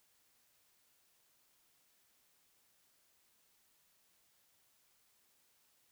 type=silence; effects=white hiss -73 dBFS RMS until 5.91 s